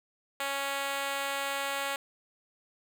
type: tone with high-pass filter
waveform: 5% pulse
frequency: 277.2 Hz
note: C#4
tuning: in tune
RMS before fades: -33 dBFS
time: 0.4-1.96 s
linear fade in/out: 2 ms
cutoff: 560 Hz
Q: 1.3
effects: none